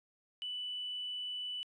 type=tone; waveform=triangle; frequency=2978 Hz; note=F#7; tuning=11 cents sharp; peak=-34 dBFS; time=0.42-1.63 s; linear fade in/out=0 ms; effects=tanh soft clip ceiling -35 dBFS + resampled to 24000 Hz